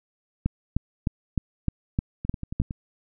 two click trains, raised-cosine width 5 ms, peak -19 / -10 dBFS, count 6 / 8, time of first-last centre 2.25-2.709 / 0.46-2.601 s, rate 10.9 / 3.27 Hz, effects none

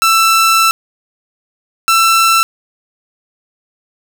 sawtooth tone pair in turn, 1331 / 1337.6 Hz, E6 / E6, +16 / +25 cents, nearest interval unison, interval 9 cents, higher second, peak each -4 dBFS, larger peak neither, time 0.02-0.71 / 1.88-2.43 s, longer first, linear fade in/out 0 ms, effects none

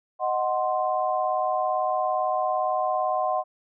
sine chord, C diminished, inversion first, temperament equal, 622.3 / 740 / 1046.5 Hz, Eb5 / Gb5 / C6, 0 / 0 / 0 cents, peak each -27 / -25 / -28 dBFS, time 0.19-3.44 s, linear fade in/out 50 ms, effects none

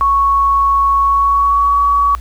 sine tone with pitch glide, 1108.7 to 1132 Hz, C#6 to C#6, 0 to +36 cents, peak -9 dBFS, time 0.01-2.15 s, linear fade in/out 0 ms, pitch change +36 cents, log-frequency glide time 1.02-1.8 s, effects added 60 Hz sine -24 dBFS peak until 2.2 s + pink hiss -44 dBFS RMS until 2.2 s

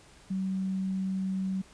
sine tone, 190 Hz, F#3, 46 cents sharp, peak -28 dBFS, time 0.3-1.62 s, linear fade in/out 10 ms, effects pink hiss -56 dBFS RMS until 1.73 s + resampled to 22050 Hz

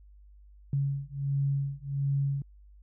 sine beating tone pair, 138.59 / 139.99 Hz, C#3 / C#3, 0 / +17 cents, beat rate 1.4 Hz, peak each -30 dBFS, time 0.73-2.42 s, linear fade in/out 2 ms, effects added 50 Hz sine -51 dBFS peak until 2.82 s

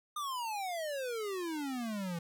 square exponential sweep, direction down, 1227 to 164.81 Hz, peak -36 dBFS, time 0.16-2.19 s, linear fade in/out 5 ms, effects none

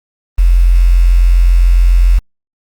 sine tone with quantisation, 43.65 Hz, F1, in tune, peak -4 dBFS, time 0.38-2.19 s, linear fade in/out 10 ms, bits 5, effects Opus 32 kbps

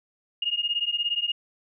sine beating tone pair, 2841 / 2858 Hz, F7 / F7, +29 / +39 cents, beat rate 17 Hz, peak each -27 dBFS, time 0.42-1.32 s, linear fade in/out 5 ms, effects none

